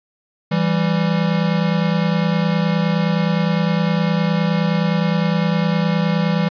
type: tone pair together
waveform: square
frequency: 166.3 / 196 Hz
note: E3 / G3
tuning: +16 / 0 cents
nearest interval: minor third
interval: 284 cents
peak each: -18 / -20 dBFS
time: 0.51-6.49 s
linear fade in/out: 10 ms
effects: resampled to 11025 Hz + 9-bit